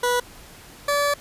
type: tone pair in turn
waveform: 20% pulse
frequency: 489.4 / 576.1 Hz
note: B4 / D5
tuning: -16 / -33 cents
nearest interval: minor third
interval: 283 cents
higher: second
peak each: -14 dBFS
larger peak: neither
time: 0.03-0.2 / 0.88-1.14 s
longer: second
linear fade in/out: 5 ms
effects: pink hiss -45 dBFS RMS until 1.2 s + resampled to 32000 Hz